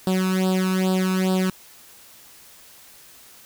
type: tone with flanger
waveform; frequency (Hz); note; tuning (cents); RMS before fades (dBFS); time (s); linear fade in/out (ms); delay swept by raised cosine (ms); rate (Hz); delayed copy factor
sawtooth; 186.9; F#3; +18; -21; 0.07-1.5; 2; 0.23 to 0.79; 2.4; +0.9
effects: white hiss -48 dBFS RMS until 3.45 s